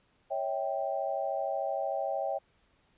sine chord, C# diminished, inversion none, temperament equal with one note detuned, 554.4 / 647.6 / 784 Hz, C#5 / E5 / G5, 0 / -31 / 0 cents, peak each -34 dBFS, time 0.3-2.39 s, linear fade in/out 20 ms, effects pink hiss -69 dBFS RMS until 2.97 s + resampled to 8000 Hz

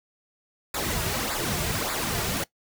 pink noise with flanger, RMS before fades -28 dBFS, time 0.74-2.44 s, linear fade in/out 5 ms, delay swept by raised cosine 0.33 to 3.93 ms, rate 1.7 Hz, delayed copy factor -0.7, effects noise-tail reverb RT60 0.1 s tail -19 dB re dry

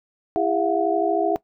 sine tone cluster, 333.2 / 404.1 / 674 / 727 Hz, E4 / G#4 / E5 / F#5, +19 / -47 / +38 / -31 cents, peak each -24 dBFS, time 0.36-1.36 s, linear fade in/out 0 ms, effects noise-tail reverb RT60 0.1 s tail -19 dB re dry

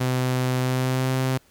sawtooth tone with pitch glide, 127.5 to 130.48 Hz, C3 to C3, -44 to -4 cents, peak -17 dBFS, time 0-1.38 s, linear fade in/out 10 ms, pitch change +40 cents, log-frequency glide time 0.58-1.13 s, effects pink hiss -58 dBFS RMS until 1.5 s

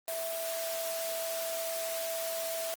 sine tone in noise, 659.3 Hz, E5, in tune, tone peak -34 dBFS, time 0.08-2.74 s, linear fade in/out 0 ms, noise white, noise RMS -38 dBFS, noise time 0.08-2.74 s, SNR +1 dB, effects high-pass 400 Hz 12 dB/octave + Opus 24 kbps

